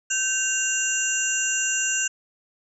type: tone cluster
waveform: sine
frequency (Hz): 1545 / 2786 / 5960 / 6750 / 7490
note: G6 / F7 / F#8 / G#8 / A#8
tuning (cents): -26 / -5 / +12 / +27 / +7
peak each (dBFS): -28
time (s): 0.1-2.08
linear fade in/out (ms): 10
effects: none